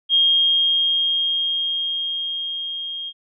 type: tone with level ramp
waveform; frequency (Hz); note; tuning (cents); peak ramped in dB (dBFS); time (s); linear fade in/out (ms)
sine; 3235; G#7; -46; -12 to -27; 0.09-3.13; 50
effects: none